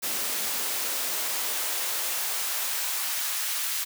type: noise with high-pass filter sweep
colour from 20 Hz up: white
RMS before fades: -29 dBFS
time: 0.02-3.85 s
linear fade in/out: 20 ms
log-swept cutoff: 200 to 1300 Hz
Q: 0.82
effects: none